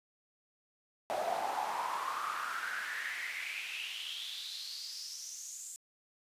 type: noise with high-pass filter sweep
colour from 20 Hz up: brown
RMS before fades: -39 dBFS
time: 1.1-5.76 s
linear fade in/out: 0 ms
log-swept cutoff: 640 to 7600 Hz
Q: 6.4
effects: resampled to 32000 Hz